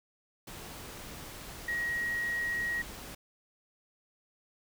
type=tone in noise; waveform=sine; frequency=1895 Hz; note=A#6; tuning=28 cents sharp; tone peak=-30 dBFS; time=1.68-2.82 s; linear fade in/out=5 ms; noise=pink; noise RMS=-45 dBFS; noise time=0.47-3.15 s; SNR=+12 dB; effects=none